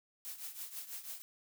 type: noise with tremolo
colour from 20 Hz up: blue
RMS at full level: -42 dBFS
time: 0.25-1.22 s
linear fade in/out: 0 ms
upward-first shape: triangle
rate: 6.1 Hz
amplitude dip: 80%
effects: none